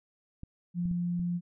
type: clicks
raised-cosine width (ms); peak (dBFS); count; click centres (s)
5; -29; 4; 0.434 / 0.856 / 0.913 / 1.196
type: tone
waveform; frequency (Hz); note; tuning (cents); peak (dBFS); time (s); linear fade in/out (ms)
sine; 174.8; F3; +2; -28; 0.74-1.41; 50
effects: none